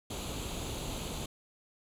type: noise with comb filter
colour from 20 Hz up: pink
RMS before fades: -38 dBFS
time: 0.1-1.26 s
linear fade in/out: 5 ms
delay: 0.28 ms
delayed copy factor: +0.65
effects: low-pass 12000 Hz 12 dB/octave